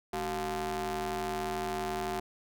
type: ring-modulated tone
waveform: sawtooth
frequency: 165.4 Hz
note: E3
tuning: 6 cents sharp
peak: -25 dBFS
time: 0.13-2.2 s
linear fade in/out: 5 ms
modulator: 542 Hz
effects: none